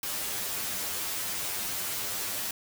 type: noise with comb filter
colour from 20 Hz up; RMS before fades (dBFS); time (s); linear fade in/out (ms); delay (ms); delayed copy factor
white; -33; 0.03-2.51; 2; 10; +0.9
effects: none